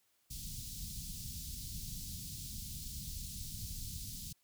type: band-stop noise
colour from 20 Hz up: pink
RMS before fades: -44 dBFS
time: 0.3-4.33 s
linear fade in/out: 10 ms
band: 180 to 4100 Hz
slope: 24 dB/octave
effects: white hiss -75 dBFS RMS until 4.43 s